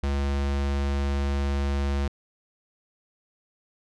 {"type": "tone", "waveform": "square", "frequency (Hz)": 69.9, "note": "C#2", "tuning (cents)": 15, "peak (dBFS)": -24, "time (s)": [0.03, 2.08], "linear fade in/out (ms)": 5, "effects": ["low-pass 6000 Hz 12 dB/octave"]}